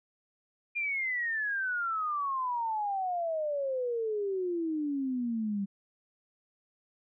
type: exponential sweep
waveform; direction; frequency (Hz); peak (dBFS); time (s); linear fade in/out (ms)
sine; down; 2427 to 194.4; -29; 0.75-5.66; 20
effects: none